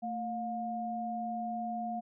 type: tone pair together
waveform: sine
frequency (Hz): 224.6 / 711.8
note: A3 / F5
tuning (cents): +36 / +33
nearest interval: octave + minor sixth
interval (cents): 1997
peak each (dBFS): -38 / -35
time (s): 0.02-2.01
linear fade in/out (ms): 20
effects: none